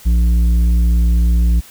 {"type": "tone with tanh clipping", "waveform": "triangle", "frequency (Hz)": 58.27, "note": "A#1", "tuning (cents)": 0, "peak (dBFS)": -11, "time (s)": [0.05, 1.61], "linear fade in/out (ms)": 20, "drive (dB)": 12, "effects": ["white hiss -41 dBFS RMS until 1.7 s"]}